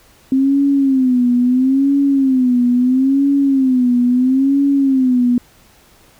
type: tone with vibrato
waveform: sine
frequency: 261.6 Hz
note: C4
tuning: in tune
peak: -10 dBFS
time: 0.32-5.38 s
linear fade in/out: 2 ms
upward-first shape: sine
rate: 0.75 Hz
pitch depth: 120 cents each way
effects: pink hiss -49 dBFS RMS until 6.19 s